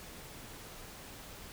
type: silence
effects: pink hiss -49 dBFS RMS until 1.52 s